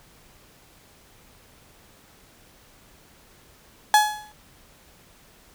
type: tone with exponential decay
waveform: 35% pulse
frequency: 846 Hz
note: G#5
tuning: 32 cents sharp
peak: -9 dBFS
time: 3.94-4.32 s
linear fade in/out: 1 ms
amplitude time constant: 82 ms
effects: pink hiss -54 dBFS RMS until 5.54 s